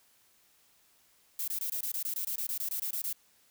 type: noise bursts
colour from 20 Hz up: violet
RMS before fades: -34 dBFS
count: 16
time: 1.39-3.128 s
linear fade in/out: 2 ms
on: 88 ms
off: 22 ms
effects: white hiss -66 dBFS RMS until 3.5 s